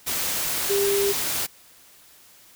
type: tone in noise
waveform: sine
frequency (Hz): 400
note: G4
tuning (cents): +35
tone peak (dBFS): -20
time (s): 0.69-1.13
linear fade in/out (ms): 20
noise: white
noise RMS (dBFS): -26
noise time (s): 0.06-1.47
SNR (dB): +3
effects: white hiss -52 dBFS RMS until 2.55 s